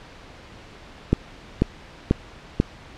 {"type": "click train", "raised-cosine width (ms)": 3, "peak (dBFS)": -3, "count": 4, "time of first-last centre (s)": [1.13, 2.601], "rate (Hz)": 2.04, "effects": ["pink hiss -44 dBFS RMS until 2.97 s", "low-pass 4000 Hz 12 dB/octave"]}